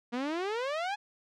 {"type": "exponential sweep", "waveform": "sawtooth", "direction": "up", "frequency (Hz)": [233.1, 852], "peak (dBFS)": -27, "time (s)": [0.12, 0.96], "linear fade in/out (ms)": 20, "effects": ["low-pass 4000 Hz 12 dB/octave"]}